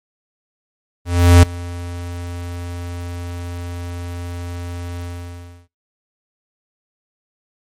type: tone with ADSR envelope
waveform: square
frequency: 87.31 Hz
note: F2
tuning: in tune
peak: -4 dBFS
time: 1.05-5.68 s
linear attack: 380 ms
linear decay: 5 ms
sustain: -22 dB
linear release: 660 ms
effects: noise-tail reverb RT60 0.2 s tail -21 dB re dry + MP3 64 kbps